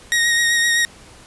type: tone with vibrato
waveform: sawtooth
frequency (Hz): 1874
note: A#6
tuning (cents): +9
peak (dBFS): -11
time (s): 0.12-0.85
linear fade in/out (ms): 0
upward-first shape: sine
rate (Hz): 7.8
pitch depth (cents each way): 20
effects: pink hiss -44 dBFS RMS until 1.26 s + resampled to 24000 Hz